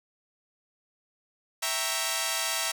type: chord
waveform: 5% pulse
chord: E diminished seventh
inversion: none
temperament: equal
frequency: 659.3 / 784 / 932.3 / 1108.7 Hz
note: E5 / G5 / Bb5 / Db6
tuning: 0 / 0 / 0 / 0 cents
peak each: -20 / -23 / -20 / -23 dBFS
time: 1.62-2.72 s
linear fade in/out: 10 ms
effects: none